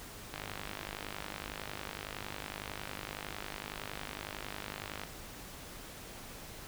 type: click train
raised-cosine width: 0.3 ms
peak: -23 dBFS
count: 240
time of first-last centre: 0.34-5.035 s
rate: 50.9 Hz
effects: pink hiss -48 dBFS RMS until 6.67 s